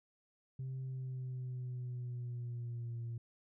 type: tone with pitch glide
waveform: sine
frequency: 131.3 to 116.98 Hz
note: C3 to A#2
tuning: +6 to +7 cents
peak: -37 dBFS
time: 0.59-3.18 s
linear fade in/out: 5 ms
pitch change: -199 cents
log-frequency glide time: 0.81-3.01 s
effects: tanh soft clip ceiling -37 dBFS